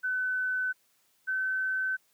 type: tone pair in turn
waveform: sine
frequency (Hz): 1510 / 1528.4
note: F#6 / G6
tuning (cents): +35 / -44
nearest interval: unison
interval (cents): 21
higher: second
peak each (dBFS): -27 / -27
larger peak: neither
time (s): 0.03-0.73 / 1.27-1.97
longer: neither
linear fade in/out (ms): 20
effects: white hiss -69 dBFS RMS until 2.13 s + high-pass 100 Hz 12 dB/octave